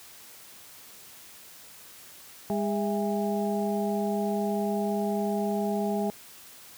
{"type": "harmonic tone with a mistuned harmonic", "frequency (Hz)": 204.2, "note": "G#3", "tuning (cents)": -29, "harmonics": [1, 2, 3, 4], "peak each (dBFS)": [-28, -31, -33, -34], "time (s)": [2.5, 6.1], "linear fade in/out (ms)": 0, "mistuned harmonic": 3, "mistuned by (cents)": 120, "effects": ["white hiss -49 dBFS RMS until 6.77 s", "high-pass 60 Hz 12 dB/octave"]}